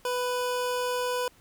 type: tone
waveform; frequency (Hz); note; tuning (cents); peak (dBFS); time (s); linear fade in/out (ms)
25% pulse; 496; B4; +7; -23; 0.05-1.28; 2
effects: pink hiss -59 dBFS RMS until 1.4 s